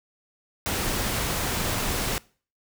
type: noise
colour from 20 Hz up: pink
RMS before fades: -27 dBFS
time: 0.66-2.18 s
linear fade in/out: 0 ms
effects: noise-tail reverb RT60 0.4 s tail -22 dB re dry

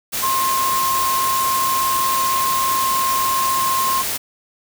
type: tone in noise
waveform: sine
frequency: 1061 Hz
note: C6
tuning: 24 cents sharp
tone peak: -17 dBFS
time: 0.22-4.03 s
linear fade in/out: 20 ms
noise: white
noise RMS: -23 dBFS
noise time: 0.12-4.18 s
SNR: +3 dB
effects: none

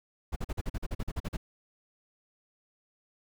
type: noise bursts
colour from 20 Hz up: brown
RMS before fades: -32 dBFS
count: 13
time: 0.32-1.37 s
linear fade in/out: 10 ms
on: 42 ms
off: 42 ms
effects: none

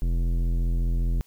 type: tone with tanh clipping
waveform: sine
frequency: 42.56 Hz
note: F1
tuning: 44 cents flat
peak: -23 dBFS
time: 0.02-1.21 s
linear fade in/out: 0 ms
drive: 14 dB
effects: white hiss -62 dBFS RMS until 1.26 s

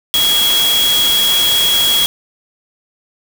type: tone in noise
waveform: sine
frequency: 3322 Hz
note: G#7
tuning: in tune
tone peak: -11 dBFS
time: 0.14-2.06 s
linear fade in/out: 0 ms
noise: white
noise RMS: -18 dBFS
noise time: 0.14-2.06 s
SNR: +4 dB
effects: none

